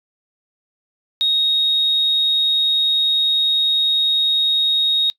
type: tone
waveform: sine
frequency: 3750 Hz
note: A#7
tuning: 10 cents sharp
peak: -13 dBFS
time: 1.21-5.1 s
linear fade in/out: 0 ms
effects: noise-tail reverb RT60 0.1 s tail -22 dB re dry + tanh soft clip ceiling -9 dBFS